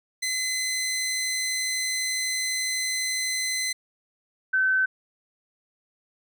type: tone pair in turn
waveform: 15% pulse / sine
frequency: 2038 / 1530.1 Hz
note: C7 / G6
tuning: -46 / -42 cents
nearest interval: perfect fourth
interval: 496 cents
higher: first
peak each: -19 dBFS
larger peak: neither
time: 0.22-3.73 / 4.53-4.86 s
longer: first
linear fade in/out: 10 ms
effects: none